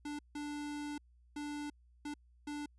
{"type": "tone bursts at uneven times", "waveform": "square", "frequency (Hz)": 293.7, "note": "D4", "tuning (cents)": 0, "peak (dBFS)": -40, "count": 5, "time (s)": [[0.05, 0.19], [0.35, 0.98], [1.36, 1.7], [2.05, 2.14], [2.47, 2.66]], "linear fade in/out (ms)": 5, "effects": ["added 60 Hz sine -62 dBFS peak until 2.78 s", "resampled to 24000 Hz"]}